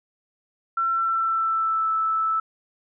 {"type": "tone with pitch glide", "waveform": "sine", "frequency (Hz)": [1351, 1314.1], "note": ["E6", "E6"], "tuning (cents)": [42, -6], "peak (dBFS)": -20, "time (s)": [0.77, 2.4], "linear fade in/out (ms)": 5, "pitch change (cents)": -48, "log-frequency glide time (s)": [0.88, 1.91], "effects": []}